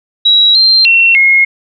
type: tone with pitch steps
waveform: sine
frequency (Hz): 3875 / 4158 / 2717 / 2156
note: B7 / C8 / F7 / C#7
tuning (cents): -34 / -12 / -48 / -49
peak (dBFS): -4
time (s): 0.25-1.45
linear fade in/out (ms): 10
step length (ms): 300
effects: none